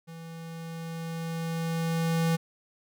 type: tone with level ramp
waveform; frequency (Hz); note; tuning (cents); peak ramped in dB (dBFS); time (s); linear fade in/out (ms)
square; 164.81; E3; 0; -42 to -23; 0.07-2.37; 20
effects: none